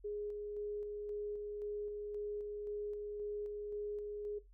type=tone with tremolo; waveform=sine; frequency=415.3 Hz; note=G#4; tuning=in tune; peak=-38 dBFS; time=0.04-4.39 s; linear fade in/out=10 ms; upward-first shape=square; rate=1.9 Hz; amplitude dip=25%; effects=noise-tail reverb RT60 0.2 s tail -17 dB re dry + added 45 Hz sine -58 dBFS peak until 4.53 s